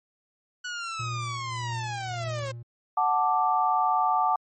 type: linear sweep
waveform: sawtooth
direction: down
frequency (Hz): 1480 to 523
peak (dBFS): -28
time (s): 0.64-2.52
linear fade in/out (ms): 10
type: tone with tremolo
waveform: triangle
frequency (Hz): 118.1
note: A#2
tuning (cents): +23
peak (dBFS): -28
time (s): 0.99-2.63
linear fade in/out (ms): 10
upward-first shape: triangle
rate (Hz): 1.7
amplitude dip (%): 60
type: chord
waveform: sine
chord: D major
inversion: first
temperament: equal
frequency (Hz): 740 / 880 / 1174.7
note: F#5 / A5 / D6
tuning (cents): 0 / 0 / 0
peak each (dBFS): -25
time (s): 2.97-4.36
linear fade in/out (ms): 5
effects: MP3 32 kbps